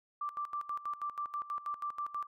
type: tone with tremolo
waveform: sine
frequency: 1174.7 Hz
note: D6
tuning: in tune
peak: -33 dBFS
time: 0.21-2.27 s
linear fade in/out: 5 ms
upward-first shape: square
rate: 6.2 Hz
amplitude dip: 80%
effects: MP3 96 kbps